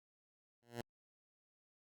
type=tone with exponential growth; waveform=10% pulse; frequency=118.6 Hz; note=A#2; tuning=30 cents sharp; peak=-31 dBFS; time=0.62-0.81 s; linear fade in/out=5 ms; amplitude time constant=40 ms; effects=Opus 48 kbps